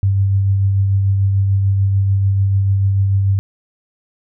sine tone with tremolo, 98 Hz, G2, in tune, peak -10 dBFS, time 0.03-3.39 s, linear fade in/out 0 ms, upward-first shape triangle, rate 6.8 Hz, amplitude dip 30%, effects none

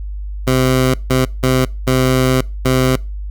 15% pulse tone bursts at uneven times, 129.3 Hz, C3, 20 cents flat, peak -5 dBFS, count 5, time 0.47-0.94 / 1.1-1.25 / 1.43-1.65 / 1.87-2.41 / 2.65-2.96 s, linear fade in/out 5 ms, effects noise-tail reverb RT60 0.3 s tail -24 dB re dry + added 50 Hz sine -22 dBFS peak until 3.3 s

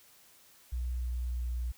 sine tone with pitch glide, 61.3 to 60.46 Hz, B1 to B1, -12 to -36 cents, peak -31 dBFS, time 0.72-1.72 s, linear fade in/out 10 ms, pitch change -24 cents, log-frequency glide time 0.98-1.47 s, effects white hiss -60 dBFS RMS until 1.77 s

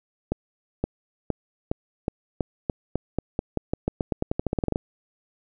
accelerating click train, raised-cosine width 2 ms, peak -10 dBFS, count 25, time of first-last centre 0.32-4.759 s, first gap 520 ms, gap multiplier 0.89, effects none

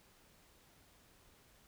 silence, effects pink hiss -66 dBFS RMS until 1.67 s

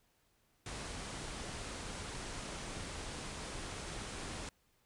pink low-pass noise, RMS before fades -44 dBFS, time 0.66-4.49 s, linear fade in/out 2 ms, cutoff 10000 Hz, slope 96 dB/octave, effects pink hiss -74 dBFS RMS until 4.85 s

